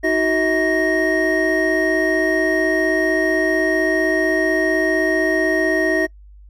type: tone cluster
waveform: triangle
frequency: 317.1 / 372.8 / 641 / 1864 Hz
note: D#4 / F#4 / E5 / A#6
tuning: +33 / +13 / -49 / -1 cents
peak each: -19 dBFS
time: 0.03-6.07 s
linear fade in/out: 20 ms
effects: noise-tail reverb RT60 0.1 s tail -25 dB re dry + added 50 Hz sine -40 dBFS peak until 6.49 s